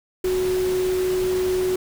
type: tone in noise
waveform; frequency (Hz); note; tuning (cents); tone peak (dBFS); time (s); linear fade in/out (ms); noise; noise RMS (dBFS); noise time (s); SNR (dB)
sine; 369.4; F#4; -3; -19; 0.24-1.76; 5; pink; -33; 0.24-1.76; +11
effects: none